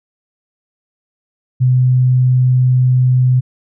sine tone, 127.1 Hz, C3, 50 cents flat, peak -8 dBFS, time 1.6-3.41 s, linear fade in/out 20 ms, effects none

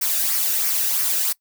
blue noise with flanger, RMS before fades -21 dBFS, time 0.01-1.33 s, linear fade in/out 10 ms, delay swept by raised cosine 0.26 to 0.97 ms, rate 3 Hz, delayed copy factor -0.5, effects noise-tail reverb RT60 0.1 s tail -22 dB re dry

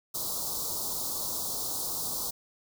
white band-stop noise, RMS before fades -33 dBFS, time 0.14-2.31 s, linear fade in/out 10 ms, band 1200 to 3900 Hz, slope 48 dB/octave, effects none

